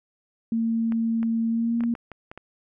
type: tone with pitch glide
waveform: sine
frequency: 227.6 to 234.3 Hz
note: A#3 to A#3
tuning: -41 to +9 cents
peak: -21 dBFS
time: 0.52-1.94 s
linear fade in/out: 2 ms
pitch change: +50 cents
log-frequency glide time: 1.48-1.81 s
type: clicks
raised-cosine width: 0.5 ms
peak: -24 dBFS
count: 8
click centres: 0.922 / 1.23 / 1.807 / 1.837 / 1.952 / 2.117 / 2.315 / 2.376 s
effects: none